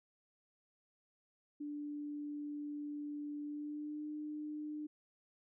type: tone with pitch glide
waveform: sine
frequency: 293.5 to 301.2 Hz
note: D4 to D4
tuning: -1 to +44 cents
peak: -40 dBFS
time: 1.6-4.87 s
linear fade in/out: 10 ms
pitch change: +45 cents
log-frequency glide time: 3.42-4.06 s
effects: none